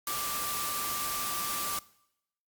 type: tone in noise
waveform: sine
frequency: 1174.7 Hz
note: D6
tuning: in tune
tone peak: -36 dBFS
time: 0.07-1.79 s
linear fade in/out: 2 ms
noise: white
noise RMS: -34 dBFS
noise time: 0.07-1.79 s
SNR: -5 dB
effects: noise-tail reverb RT60 0.8 s tail -21 dB re dry + Opus 48 kbps